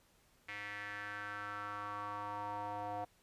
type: tone with band-pass filter sweep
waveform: square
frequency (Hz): 103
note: G#2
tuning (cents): -14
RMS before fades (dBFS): -43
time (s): 0.48-3.05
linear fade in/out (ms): 10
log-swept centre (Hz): 2100 to 750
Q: 4.4
effects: pink hiss -70 dBFS RMS until 3.22 s + resampled to 32000 Hz